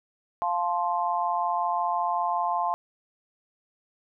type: chord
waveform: sine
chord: F major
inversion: none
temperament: just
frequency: 698.5 / 873.1 / 1047.7 Hz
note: F5 / A5 / C6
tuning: 0 / -14 / +2 cents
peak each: -28 dBFS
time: 0.42-2.74 s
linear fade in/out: 0 ms
effects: none